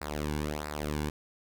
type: tone with flanger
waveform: sawtooth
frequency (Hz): 74.9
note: D2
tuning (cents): +35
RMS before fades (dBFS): -34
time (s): 0.01-1.1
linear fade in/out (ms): 5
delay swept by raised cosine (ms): 0.31 to 1.61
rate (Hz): 1.5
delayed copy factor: -0.8
effects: none